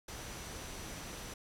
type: tone in noise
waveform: sine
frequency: 5920 Hz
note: F#8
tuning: in tune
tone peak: -55 dBFS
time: 0.08-1.34 s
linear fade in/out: 5 ms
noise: pink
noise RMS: -45 dBFS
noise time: 0.08-1.34 s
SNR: -13 dB
effects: low-pass 12000 Hz 12 dB/octave